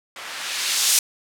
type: noise with low-pass filter sweep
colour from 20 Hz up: violet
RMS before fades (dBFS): -23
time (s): 0.16-0.99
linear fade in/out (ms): 2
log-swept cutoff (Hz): 1200 to 7500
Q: 0.72
effects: none